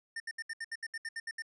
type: tone bursts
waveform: square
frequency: 1811 Hz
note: A6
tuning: 49 cents sharp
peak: -37 dBFS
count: 12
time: 0.16-1.422 s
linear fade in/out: 5 ms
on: 41 ms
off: 70 ms
effects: resampled to 22050 Hz